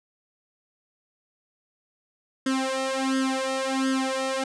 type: tone with flanger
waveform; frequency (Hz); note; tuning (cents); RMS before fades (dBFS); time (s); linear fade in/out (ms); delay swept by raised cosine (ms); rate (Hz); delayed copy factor
sawtooth; 264.9; C4; +22; -26; 2.46-4.44; 5; 0.61 to 2.21; 1.4; +0.95
effects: resampled to 22050 Hz